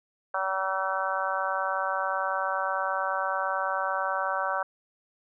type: harmonic tone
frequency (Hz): 190.8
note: G3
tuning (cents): -47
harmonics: 3 / 4 / 5 / 6 / 7 / 8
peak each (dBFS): -33 / -33 / -33 / -33 / -33 / -33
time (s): 0.34-4.63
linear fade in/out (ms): 5
effects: none